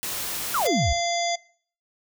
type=noise; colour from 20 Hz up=white; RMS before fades=-30 dBFS; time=0.03-0.67 s; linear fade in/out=0 ms
type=exponential sweep; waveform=sine; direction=down; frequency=1501 to 56.2 Hz; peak=-21 dBFS; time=0.54-0.93 s; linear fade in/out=5 ms
type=harmonic tone; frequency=689 Hz; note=F5; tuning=24 cents flat; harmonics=1 / 3 / 5 / 7 / 9 / 10; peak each=-25 / -30 / -32 / -33 / -35 / -35 dBFS; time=0.65-1.36 s; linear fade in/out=10 ms
effects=noise-tail reverb RT60 0.5 s tail -21 dB re dry